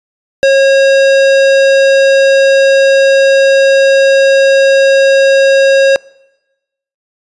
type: tone with hard clipping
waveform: sine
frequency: 544 Hz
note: C#5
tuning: 33 cents flat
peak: -6 dBFS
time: 0.43-5.96 s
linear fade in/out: 0 ms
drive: 16 dB
effects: noise-tail reverb RT60 1.0 s tail -25 dB re dry + resampled to 24000 Hz